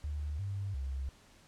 sine tone with pitch steps, 74 / 98.9 / 67.2 Hz, D2 / G2 / C2, +14 / +16 / +47 cents, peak -34 dBFS, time 0.04-1.09 s, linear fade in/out 0 ms, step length 350 ms, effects pink hiss -61 dBFS RMS until 1.47 s + low-pass 9000 Hz 12 dB/octave

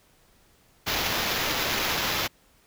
white noise with sample-and-hold, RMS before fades -27 dBFS, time 0.86-2.28 s, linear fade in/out 20 ms, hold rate 8820 Hz, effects pink hiss -61 dBFS RMS until 2.66 s

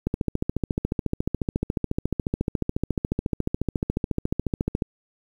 click train, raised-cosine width 3 ms, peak -10 dBFS, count 68, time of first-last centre 0.07-4.822 s, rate 14.1 Hz, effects 8-bit

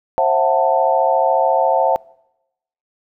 sine chord, F# half-diminished seventh, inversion second, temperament just, 532.8 / 666 / 740 / 888 Hz, C5 / E5 / F#5 / A5, +31 / +18 / 0 / +16 cents, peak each -18 dBFS, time 0.18-1.96 s, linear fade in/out 0 ms, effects noise-tail reverb RT60 0.9 s tail -24 dB re dry

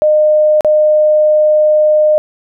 sine tone with dropouts, 610 Hz, D#5, 34 cents flat, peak -6 dBFS, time 0.02-2.18 s, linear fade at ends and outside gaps 0 ms, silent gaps 0.608-0.647 s, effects none

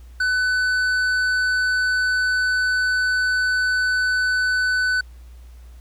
sine tone with tanh clipping, 1500 Hz, F#6, 23 cents sharp, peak -19 dBFS, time 0.2-5.01 s, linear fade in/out 5 ms, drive 9 dB, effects added 60 Hz sine -39 dBFS peak until 5.8 s + pink hiss -57 dBFS RMS until 5.8 s

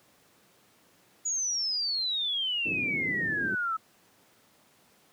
sine exponential sweep, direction down, 6890 to 1289 Hz, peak -27 dBFS, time 1.25-3.77 s, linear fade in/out 10 ms
white low-pass noise, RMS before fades -35 dBFS, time 2.65-3.55 s, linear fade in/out 5 ms, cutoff 340 Hz, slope 24 dB/octave
effects pink hiss -62 dBFS RMS until 5.12 s + high-pass 150 Hz 12 dB/octave

